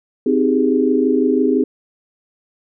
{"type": "chord", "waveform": "sine", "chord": "Ab major seventh", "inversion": "first", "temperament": "just", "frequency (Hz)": [259.6, 311.5, 389.3, 415.3], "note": ["C4", "Eb4", "G4", "Ab4"], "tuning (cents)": [-13, 2, -12, 0], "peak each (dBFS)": [-16, -19, -20, -18], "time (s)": [0.26, 1.64], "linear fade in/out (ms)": 5, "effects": []}